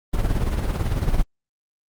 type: noise with tremolo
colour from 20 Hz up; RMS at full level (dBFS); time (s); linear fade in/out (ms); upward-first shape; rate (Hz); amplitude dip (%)
brown; -19; 0.13-1.23; 10; sine; 18; 55
effects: Opus 24 kbps